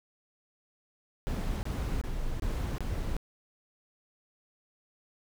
brown noise bursts, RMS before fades -32 dBFS, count 5, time 1.27-3.166 s, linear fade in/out 0 ms, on 360 ms, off 24 ms, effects none

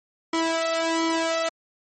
sawtooth tone with flanger, 328.1 Hz, E4, 8 cents flat, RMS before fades -24 dBFS, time 0.33-1.49 s, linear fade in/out 5 ms, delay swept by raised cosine 0.93 to 1.5 ms, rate 1.4 Hz, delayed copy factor +0.85, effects MP3 32 kbps

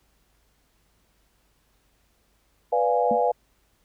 sine chord, B diminished seventh, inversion none, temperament equal, 493.9 / 587.3 / 698.5 / 830.6 Hz, B4 / D5 / F5 / Ab5, 0 / 0 / 0 / 0 cents, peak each -23 / -27 / -24 / -25 dBFS, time 2.72-3.32 s, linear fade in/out 10 ms
sine tone with exponential decay, 226.6 Hz, A#3, 49 cents flat, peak -22 dBFS, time 3.11-3.23 s, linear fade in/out 2 ms, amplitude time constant 25 ms
effects added 50 Hz sine -67 dBFS peak until 3.84 s + pink hiss -67 dBFS RMS until 3.84 s

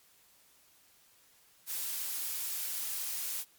blue noise, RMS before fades -36 dBFS, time 1.66-3.45 s, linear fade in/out 50 ms, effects white hiss -64 dBFS RMS until 3.58 s + MP3 96 kbps

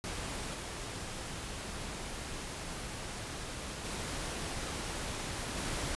pink noise with level steps, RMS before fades -39 / -41 / -38 / -36 dBFS, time 0.04-5.95 s, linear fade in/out 0 ms, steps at 0.53 / 3.84 / 5.56 s, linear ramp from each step 20 ms, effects resampled to 24000 Hz

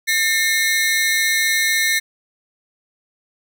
sawtooth ring-modulated tone, 1975.5 Hz, B6, in tune, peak -9 dBFS, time 0.07-2 s, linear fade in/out 20 ms, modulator 172 Hz, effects none

